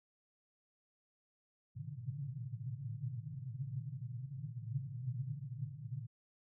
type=band-pass noise; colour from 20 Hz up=white; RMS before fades=-43 dBFS; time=1.75-6.07 s; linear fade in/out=20 ms; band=110 to 150 Hz; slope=96 dB/octave; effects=none